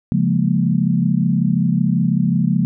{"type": "chord", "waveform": "sine", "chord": "Bb minor seventh", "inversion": "first", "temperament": "equal", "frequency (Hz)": [138.59, 174.61, 207.7, 233.1], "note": ["Db3", "F3", "Ab3", "Bb3"], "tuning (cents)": [0, 0, 0, 0], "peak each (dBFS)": [-20, -17, -20, -21], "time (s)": [0.12, 2.65], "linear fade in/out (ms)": 0, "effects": []}